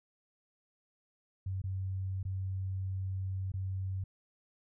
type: tone with dropouts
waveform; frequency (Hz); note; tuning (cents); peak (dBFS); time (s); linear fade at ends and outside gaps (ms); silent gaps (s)
sine; 95; F#2; +46; -33; 1.46-4.04; 5; 1.618-1.639 / 2.23-2.251 / 3.519-3.538
effects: none